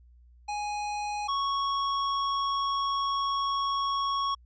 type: tone pair in turn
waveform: square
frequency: 830.6 / 1108.7 Hz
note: G#5 / C#6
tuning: 0 / 0 cents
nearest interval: perfect fourth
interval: 500 cents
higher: second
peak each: -31 / -27 dBFS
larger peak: second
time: 0.48-1.28 / 1.28-4.35 s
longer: second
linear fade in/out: 10 ms
effects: added 60 Hz sine -53 dBFS peak until 4.45 s + resampled to 16000 Hz